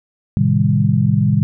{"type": "chord", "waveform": "sine", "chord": "A half-diminished seventh", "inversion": "none", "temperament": "equal with one note detuned", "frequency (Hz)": [110, 130.81, 155.56, 199.54], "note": ["A2", "C3", "Eb3", "G3"], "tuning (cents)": [0, 0, 0, 31], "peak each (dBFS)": -17, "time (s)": [0.37, 1.43], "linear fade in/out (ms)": 0, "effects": []}